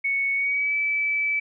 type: tone with pitch glide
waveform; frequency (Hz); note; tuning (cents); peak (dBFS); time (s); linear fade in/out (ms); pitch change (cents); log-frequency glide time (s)
sine; 2217 to 2306; C#7 to D7; 0 to -32; -21; 0.04-1.4; 10; +68; 0.34-0.75
effects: none